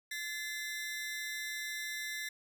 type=ring-modulated tone; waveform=sawtooth; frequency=1899 Hz; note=A#6; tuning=32 cents sharp; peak=-31 dBFS; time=0.11-2.29 s; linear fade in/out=5 ms; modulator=167 Hz; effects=12-bit